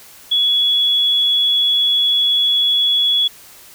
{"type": "tone", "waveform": "sine", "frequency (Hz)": 3377, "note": "G#7", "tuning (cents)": 28, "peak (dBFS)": -12, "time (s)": [0.31, 3.28], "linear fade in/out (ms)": 10, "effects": ["white hiss -42 dBFS RMS until 3.74 s"]}